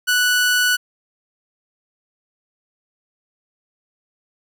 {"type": "tone", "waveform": "sawtooth", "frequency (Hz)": 1480, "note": "F#6", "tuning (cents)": 0, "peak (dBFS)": -11, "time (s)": [0.07, 0.77], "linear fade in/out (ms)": 20, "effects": []}